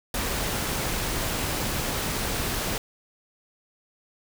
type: noise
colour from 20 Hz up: pink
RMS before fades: -28 dBFS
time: 0.14-2.78 s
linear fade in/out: 2 ms
effects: none